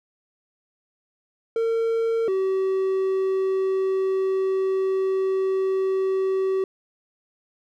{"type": "tone pair in turn", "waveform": "triangle", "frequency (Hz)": [455.5, 381.8], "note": ["A#4", "G4"], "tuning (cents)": [-40, -46], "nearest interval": "minor third", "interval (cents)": 306, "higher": "first", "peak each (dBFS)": -18, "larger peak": "neither", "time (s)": [[1.56, 2.28], [2.28, 6.64]], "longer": "second", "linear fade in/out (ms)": 2, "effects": []}